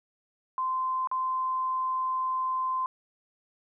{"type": "tone with dropouts", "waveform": "sine", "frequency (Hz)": 1036, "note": "C6", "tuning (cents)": -17, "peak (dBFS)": -26, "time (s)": [0.58, 2.86], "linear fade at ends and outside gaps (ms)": 1, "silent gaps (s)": [1.073, 1.114], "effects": []}